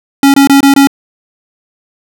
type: tone bursts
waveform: square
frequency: 277.2 Hz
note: C#4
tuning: in tune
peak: -3 dBFS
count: 5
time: 0.23-0.872 s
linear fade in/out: 2 ms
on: 110 ms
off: 23 ms
effects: none